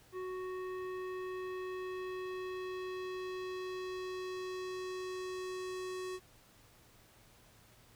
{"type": "tone with low-pass filter sweep", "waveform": "square", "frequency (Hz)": 370, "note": "F#4", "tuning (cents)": 0, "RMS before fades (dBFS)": -41, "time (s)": [0.12, 6.2], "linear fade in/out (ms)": 50, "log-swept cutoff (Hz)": [1600, 9000], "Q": 1, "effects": ["added 113 Hz sine -70 dBFS peak until 7.95 s", "pink hiss -63 dBFS RMS until 7.95 s"]}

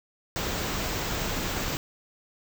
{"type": "band-stop noise", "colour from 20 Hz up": "pink", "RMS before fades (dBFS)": -30, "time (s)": [0.36, 1.77], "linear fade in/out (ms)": 0, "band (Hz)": [8100, 13000], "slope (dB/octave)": 96, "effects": []}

